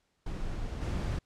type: noise with level steps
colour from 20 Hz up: brown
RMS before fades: -36 / -31 dBFS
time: 0.26-1.19 s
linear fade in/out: 5 ms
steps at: 0.81 s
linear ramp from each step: 20 ms
effects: pink hiss -75 dBFS RMS until 1.25 s + low-pass 8000 Hz 12 dB/octave